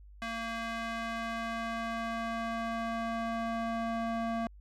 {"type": "tone with band-pass filter sweep", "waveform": "square", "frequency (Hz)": 228.7, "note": "A#3", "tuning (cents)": -33, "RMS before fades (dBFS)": -35, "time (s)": [0.22, 4.47], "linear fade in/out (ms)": 0, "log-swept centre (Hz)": [1800, 700], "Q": 0.86, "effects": ["added 50 Hz sine -50 dBFS peak until 4.6 s"]}